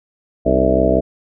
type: harmonic tone with a mistuned harmonic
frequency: 65.41 Hz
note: C2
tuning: in tune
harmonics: 1 / 2 / 3 / 4 / 5 / 6 / 7 / 8 / 9 / 10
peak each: -21 / -26 / -22 / -22 / -21 / -22 / -20 / -25 / -20 / -17 dBFS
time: 0.45-1.01 s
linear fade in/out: 20 ms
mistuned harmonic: 5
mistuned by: -74 cents
effects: none